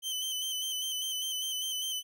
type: tone with vibrato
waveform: sawtooth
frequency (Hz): 3065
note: G7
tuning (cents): -40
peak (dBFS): -29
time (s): 0.02-2.03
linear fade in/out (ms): 50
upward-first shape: square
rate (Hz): 5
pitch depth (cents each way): 33
effects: none